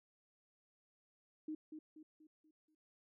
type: tone with echo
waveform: sine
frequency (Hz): 309.9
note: D#4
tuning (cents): -7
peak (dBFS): -40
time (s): 1.48-1.55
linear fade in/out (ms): 5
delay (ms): 240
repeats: 5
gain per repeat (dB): -7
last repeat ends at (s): 2.75
effects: none